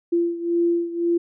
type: beating tone pair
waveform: sine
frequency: 341.5 / 343.4 Hz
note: F4 / F4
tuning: -39 / -29 cents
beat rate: 1.9 Hz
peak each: -20 / -24 dBFS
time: 0.12-1.18 s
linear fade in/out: 10 ms
effects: none